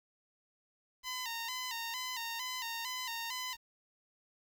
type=tone with vibrato; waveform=10% pulse; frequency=966 Hz; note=B5; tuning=39 cents flat; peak=-29 dBFS; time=1.03-3.57 s; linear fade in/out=50 ms; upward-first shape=square; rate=2.2 Hz; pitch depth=82 cents each way; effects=10-bit